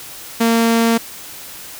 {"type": "tone", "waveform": "sawtooth", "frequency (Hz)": 229.4, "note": "A#3", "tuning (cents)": -28, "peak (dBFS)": -8, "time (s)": [0.4, 0.98], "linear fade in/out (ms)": 10, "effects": ["white hiss -34 dBFS RMS until 1.79 s"]}